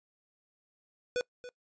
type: tone with echo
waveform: square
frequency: 493.9 Hz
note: B4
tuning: in tune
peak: -29 dBFS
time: 1.16-1.21 s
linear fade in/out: 0 ms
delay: 280 ms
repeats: 1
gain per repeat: -14 dB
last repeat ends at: 1.49 s
effects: noise-tail reverb RT60 0.1 s tail -23 dB re dry + resampled to 16000 Hz